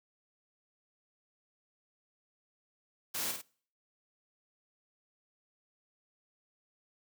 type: noise with echo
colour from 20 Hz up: white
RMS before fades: -36 dBFS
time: 3.14-3.32 s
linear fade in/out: 10 ms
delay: 49 ms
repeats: 2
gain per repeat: -5 dB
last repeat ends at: 3.418 s
effects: noise-tail reverb RT60 0.5 s tail -24 dB re dry + high-pass 100 Hz 12 dB/octave